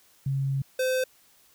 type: tone pair in turn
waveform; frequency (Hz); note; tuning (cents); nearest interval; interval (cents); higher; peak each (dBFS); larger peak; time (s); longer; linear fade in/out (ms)
sine / square; 136.4 / 515; C#3 / C5; -28 / -28; octave + major seventh; 2300; second; -24; neither; 0.26-0.62 / 0.79-1.04; first; 5
effects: white hiss -60 dBFS RMS until 1.54 s